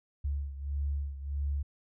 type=beating tone pair; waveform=sine; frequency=70.5 / 72.1 Hz; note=C#2 / D2; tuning=+30 / -31 cents; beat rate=1.6 Hz; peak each=-32 / -37 dBFS; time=0.24-1.63 s; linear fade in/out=10 ms; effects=none